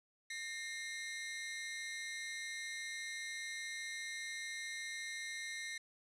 sawtooth ring-modulated tone, 1975.5 Hz, B6, in tune, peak -35 dBFS, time 0.3-5.78 s, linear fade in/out 5 ms, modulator 143 Hz, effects resampled to 22050 Hz + 11-bit

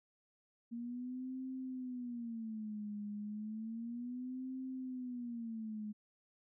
sine tone with vibrato, 232.2 Hz, A#3, 7 cents flat, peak -40 dBFS, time 0.71-5.93 s, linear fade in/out 20 ms, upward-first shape sine, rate 0.32 Hz, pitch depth 200 cents each way, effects none

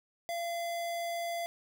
square tone, 683 Hz, F5, 39 cents flat, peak -34 dBFS, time 0.29-1.46 s, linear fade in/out 0 ms, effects none

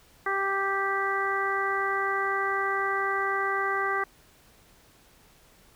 harmonic tone, 392 Hz, G4, in tune, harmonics 1 / 2 / 3 / 4 / 5, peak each -32 / -33 / -29 / -31 / -32 dBFS, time 0.26-4.04 s, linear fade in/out 5 ms, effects pink hiss -58 dBFS RMS until 5.75 s

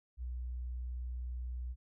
sine tone, 61.5 Hz, B1, 7 cents flat, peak -37 dBFS, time 0.17-1.76 s, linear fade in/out 50 ms, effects none

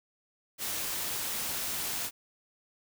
white noise, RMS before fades -34 dBFS, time 0.58-2.11 s, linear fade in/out 50 ms, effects none

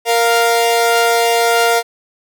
sawtooth tone pair together, 466.2 / 698.5 Hz, A#4 / F5, 0 / 0 cents, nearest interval perfect fifth, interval 700 cents, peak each -10 dBFS, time 0.05-1.83 s, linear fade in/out 50 ms, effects none

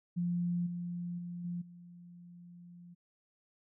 sine tone with level steps, 174.61 Hz, F3, in tune, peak -30 / -36 / -39 / -35 / -50 dBFS, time 0.16-2.95 s, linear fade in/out 20 ms, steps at 0.66 / 1.18 / 1.44 / 1.61 s, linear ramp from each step 10 ms, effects none

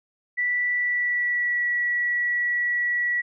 sine tone with pitch glide, 1965 to 1937.9 Hz, B6 to B6, -9 to -33 cents, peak -21 dBFS, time 0.37-3.22 s, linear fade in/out 20 ms, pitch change -24 cents, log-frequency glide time 0.73-1.66 s, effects none

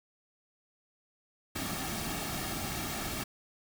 pink noise with comb filter, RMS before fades -36 dBFS, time 1.55-3.24 s, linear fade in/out 10 ms, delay 2 ms, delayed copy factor -0.6, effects none

